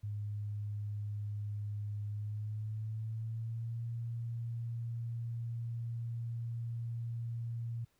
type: tone with pitch glide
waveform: sine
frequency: 103.83 to 116.55 Hz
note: G#2 to A#2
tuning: 0 to 0 cents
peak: -36 dBFS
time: 0.03-7.85 s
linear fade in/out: 10 ms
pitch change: +200 cents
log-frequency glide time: 2.08-3.85 s
effects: pink hiss -75 dBFS RMS until 7.99 s